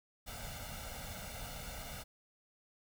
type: noise with comb filter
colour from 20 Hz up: pink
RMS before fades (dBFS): -45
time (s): 0.26-2.04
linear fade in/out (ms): 20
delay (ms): 1.4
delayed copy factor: +0.85
effects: none